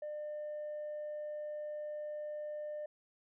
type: tone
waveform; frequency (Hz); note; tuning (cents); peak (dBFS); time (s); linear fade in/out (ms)
sine; 600; D5; +37; -37; 0.02-2.86; 5
effects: tanh soft clip ceiling -37 dBFS